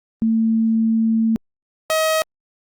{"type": "tone pair in turn", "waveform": ["sine", "sawtooth"], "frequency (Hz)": [224.2, 634.1], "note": ["A3", "D#5"], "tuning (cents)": [33, 33], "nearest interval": "octave + tritone", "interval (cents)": 1800, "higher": "second", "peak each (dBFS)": [-14, -12], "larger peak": "second", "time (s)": [[0.22, 1.36], [1.9, 2.22]], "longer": "first", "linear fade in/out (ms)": 0, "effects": ["Opus 32 kbps"]}